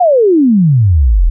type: exponential sweep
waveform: sine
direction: down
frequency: 750 to 36.71 Hz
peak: -5 dBFS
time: 0-1.3 s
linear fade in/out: 10 ms
effects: none